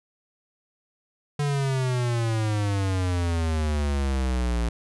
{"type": "exponential sweep", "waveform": "square", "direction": "down", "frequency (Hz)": [146.83, 57], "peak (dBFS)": -23, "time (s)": [1.39, 4.69], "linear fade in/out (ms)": 5, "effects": ["resampled to 24000 Hz"]}